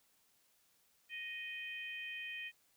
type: harmonic tone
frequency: 622.3 Hz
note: D#5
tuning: in tune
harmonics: 3 / 4 / 5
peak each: -47 / -44 / -50 dBFS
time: 1.09-2.52 s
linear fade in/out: 50 ms
effects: white hiss -73 dBFS RMS until 2.76 s